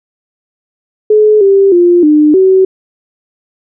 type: tone with pitch steps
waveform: sine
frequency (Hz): 426.2 / 392.9 / 350.2 / 301.5 / 378.5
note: G#4 / G4 / F4 / D4 / F#4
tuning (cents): +45 / +4 / +5 / +46 / +39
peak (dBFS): -3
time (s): 1.1-2.65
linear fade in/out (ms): 5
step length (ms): 310
effects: none